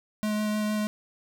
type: tone with vibrato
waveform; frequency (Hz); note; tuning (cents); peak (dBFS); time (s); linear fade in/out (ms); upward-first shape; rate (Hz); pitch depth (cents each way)
square; 212.1; G#3; +37; -26; 0.23-0.87; 0; sine; 6.5; 10
effects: none